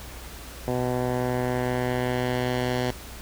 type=tone with low-pass filter sweep; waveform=10% pulse; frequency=125.1 Hz; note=B2; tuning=23 cents sharp; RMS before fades=-26 dBFS; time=0.68-2.91 s; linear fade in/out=0 ms; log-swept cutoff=880 to 5000 Hz; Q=0.95; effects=added 60 Hz sine -41 dBFS peak until 3.21 s + pink hiss -42 dBFS RMS until 3.21 s